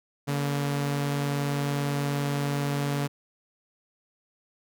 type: tone pair together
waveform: sawtooth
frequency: 142.51 / 234 Hz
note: C#3 / A#3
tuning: +48 / +7 cents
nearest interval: major sixth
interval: 859 cents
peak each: -22 / -32 dBFS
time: 0.27-3.08 s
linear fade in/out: 20 ms
effects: none